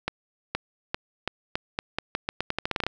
accelerating click train, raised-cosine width 0.3 ms, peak -10 dBFS, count 18, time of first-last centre 0.08-2.866 s, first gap 470 ms, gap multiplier 0.84, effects none

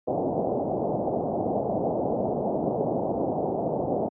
white low-pass noise, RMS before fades -26 dBFS, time 0.07-4.09 s, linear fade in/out 10 ms, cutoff 760 Hz, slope 48 dB/octave, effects high-pass 150 Hz 12 dB/octave

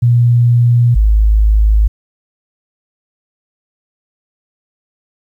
sine tone pair in turn, 119.9 / 53.01 Hz, A#2 / G#1, +49 / +36 cents, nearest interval octave + major second, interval 1413 cents, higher first, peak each -6 dBFS, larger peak neither, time 0.02-0.95 / 0.95-1.88 s, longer neither, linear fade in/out 10 ms, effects 8-bit

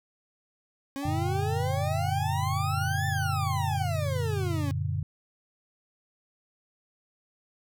40% pulse exponential two-way sweep, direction up then down, 270 to 1786 to 270 Hz, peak -31 dBFS, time 0.96-4.71 s, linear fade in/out 0 ms, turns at 3.07 s
sine tone, 784 Hz, G5, in tune, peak -33 dBFS, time 1.02-3.85 s, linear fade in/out 20 ms
sine chord, Gb augmented, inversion none, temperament just, 92.5 / 115.62 / 144.53 Hz, Gb2 / Bb2 / D3, 0 / -14 / -27 cents, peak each -30 / -33 / -31 dBFS, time 1.05-5.03 s, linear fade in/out 5 ms
effects none

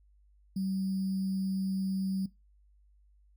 sine tone with sample-and-hold, 191.1 Hz, G3, 44 cents flat, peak -29 dBFS, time 0.56-2.26 s, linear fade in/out 5 ms, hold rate 4900 Hz, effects noise-tail reverb RT60 0.2 s tail -19 dB re dry + added 50 Hz sine -60 dBFS peak until 3.36 s

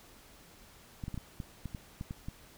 clicks, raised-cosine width 5 ms, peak -26 dBFS, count 10, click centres 1.038 / 1.081 / 1.143 / 1.177 / 1.402 / 1.657 / 1.748 / 2.011 / 2.109 / 2.285 s, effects pink hiss -57 dBFS RMS until 2.57 s

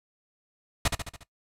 pink noise with echo, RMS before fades -22 dBFS, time 0.85-0.88 s, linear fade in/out 5 ms, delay 71 ms, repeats 5, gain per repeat -5 dB, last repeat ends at 1.235 s, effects noise-tail reverb RT60 0.1 s tail -18 dB re dry + low-pass 10000 Hz 12 dB/octave

